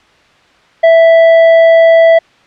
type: tone with tanh clipping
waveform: triangle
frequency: 659.3 Hz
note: E5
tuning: in tune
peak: -4 dBFS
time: 0.83-2.19 s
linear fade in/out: 10 ms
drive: 13 dB
effects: white hiss -46 dBFS RMS until 2.46 s + low-pass 3000 Hz 12 dB/octave